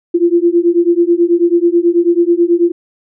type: beating tone pair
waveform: sine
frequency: 339.7 / 348.9 Hz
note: F4 / F4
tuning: -48 / -2 cents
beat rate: 9.2 Hz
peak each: -11 dBFS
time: 0.14-2.72 s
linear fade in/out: 10 ms
effects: none